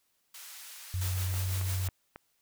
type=band-pass noise; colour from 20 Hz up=white; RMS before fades=-47 dBFS; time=0.34-1.14 s; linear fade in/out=5 ms; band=1100 to 16000 Hz; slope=12 dB/octave
type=tone with pitch glide; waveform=sine; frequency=91.6 to 93.25 Hz; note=F#2 to F#2; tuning=-17 to +14 cents; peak=-29 dBFS; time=0.94-1.89 s; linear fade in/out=0 ms; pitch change=+31 cents; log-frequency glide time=1.05-1.49 s
type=noise with tremolo; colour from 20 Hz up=white; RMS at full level=-38 dBFS; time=1.01-1.88 s; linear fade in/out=5 ms; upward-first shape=sine; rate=6 Hz; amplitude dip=40%
type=click train; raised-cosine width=0.5 ms; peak=-28 dBFS; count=4; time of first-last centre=1.34-2.16 s; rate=3.66 Hz
effects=white hiss -74 dBFS RMS until 2.41 s